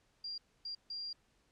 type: tone bursts at uneven times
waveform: sine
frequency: 4774 Hz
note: D8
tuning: 28 cents sharp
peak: -39 dBFS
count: 3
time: 0.24-0.38 / 0.65-0.75 / 0.9-1.13 s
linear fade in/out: 5 ms
effects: pink hiss -73 dBFS RMS until 1.51 s + low-pass 8000 Hz 12 dB/octave